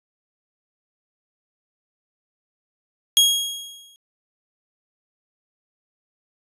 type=tone with exponential decay; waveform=sawtooth; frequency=3286 Hz; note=G#7; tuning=19 cents flat; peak=-7 dBFS; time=3.17-3.96 s; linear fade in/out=0 ms; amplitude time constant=170 ms; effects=resampled to 32000 Hz